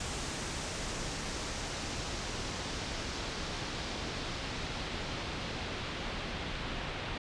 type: noise with low-pass filter sweep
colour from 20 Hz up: pink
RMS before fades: -38 dBFS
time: 0-7.18 s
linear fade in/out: 5 ms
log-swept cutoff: 7700 to 3200 Hz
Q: 1.3
effects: resampled to 22050 Hz